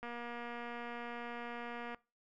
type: click train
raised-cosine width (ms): 0.5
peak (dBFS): -30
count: 457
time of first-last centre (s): 0.03-1.946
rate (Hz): 238
effects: noise-tail reverb RT60 0.3 s tail -23 dB re dry